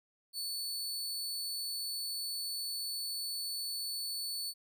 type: tone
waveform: sawtooth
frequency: 4457 Hz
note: C#8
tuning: 9 cents sharp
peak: -33 dBFS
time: 0.33-4.54 s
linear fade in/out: 50 ms
effects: none